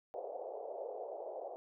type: band-pass noise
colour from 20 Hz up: white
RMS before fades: -44 dBFS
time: 0.14-1.56 s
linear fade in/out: 0 ms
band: 420 to 720 Hz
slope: 48 dB/octave
effects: none